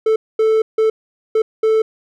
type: tone bursts at uneven times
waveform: triangle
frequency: 440 Hz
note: A4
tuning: in tune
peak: -9 dBFS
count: 5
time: 0.06-0.16 / 0.39-0.62 / 0.78-0.9 / 1.35-1.42 / 1.63-1.82 s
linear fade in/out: 5 ms
effects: none